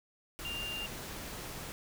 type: tone in noise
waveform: sine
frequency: 2794 Hz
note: F7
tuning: in tune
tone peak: -37 dBFS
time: 0.45-0.86 s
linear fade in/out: 0 ms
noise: pink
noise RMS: -43 dBFS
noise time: 0.39-1.72 s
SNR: +3 dB
effects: none